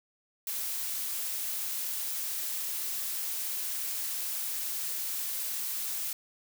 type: noise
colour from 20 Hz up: blue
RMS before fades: -34 dBFS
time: 0.47-6.13 s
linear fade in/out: 2 ms
effects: none